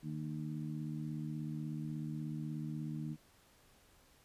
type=harmonic tone; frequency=76.5 Hz; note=D#2; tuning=29 cents flat; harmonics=2 / 3 / 4; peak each=-40 / -44 / -46 dBFS; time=0.02-3.17 s; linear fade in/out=50 ms; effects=pink hiss -66 dBFS RMS until 4.24 s + resampled to 32000 Hz